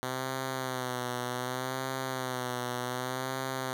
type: tone with vibrato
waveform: 5% pulse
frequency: 127.6 Hz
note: C3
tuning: 43 cents flat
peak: -21 dBFS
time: 0.03-3.73 s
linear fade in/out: 0 ms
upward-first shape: sine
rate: 0.66 Hz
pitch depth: 55 cents each way
effects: none